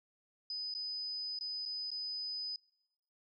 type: tone with dropouts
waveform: sine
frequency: 5000 Hz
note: D#8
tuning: 8 cents sharp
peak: -37 dBFS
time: 0.5-2.56 s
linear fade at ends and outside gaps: 2 ms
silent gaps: 0.74-0.749 / 1.389-1.409 / 1.654-1.659 / 1.905-1.915 s
effects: noise-tail reverb RT60 0.9 s tail -23 dB re dry